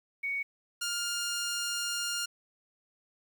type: tone pair in turn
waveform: sine / 10% pulse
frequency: 2233 / 1406.7 Hz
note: C#7 / F6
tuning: +12 / +12 cents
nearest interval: minor sixth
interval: 800 cents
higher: first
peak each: -30 / -23 dBFS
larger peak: second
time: 0.23-0.43 / 0.81-2.26 s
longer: second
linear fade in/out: 10 ms
effects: 10-bit